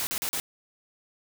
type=noise bursts; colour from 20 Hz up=white; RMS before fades=-30 dBFS; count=4; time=0-0.4 s; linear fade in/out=0 ms; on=70 ms; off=40 ms; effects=none